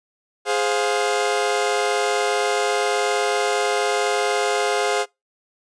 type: chord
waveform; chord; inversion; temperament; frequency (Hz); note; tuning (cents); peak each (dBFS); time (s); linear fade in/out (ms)
sawtooth; F minor; first; equal with one note detuned; 415.3 / 523.3 / 705.8; Ab4 / C5 / F5; 0 / 0 / +18; -18 / -21 / -20; 0.45-5.06; 50
effects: noise-tail reverb RT60 0.2 s tail -24 dB re dry + resampled to 22050 Hz